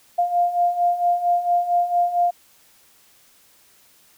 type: beating tone pair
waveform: sine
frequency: 698.5 / 702.9 Hz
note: F5 / F5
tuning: 0 / +11 cents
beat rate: 4.4 Hz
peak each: -23 / -18 dBFS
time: 0.18-2.31 s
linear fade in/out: 10 ms
effects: white hiss -55 dBFS RMS until 4.17 s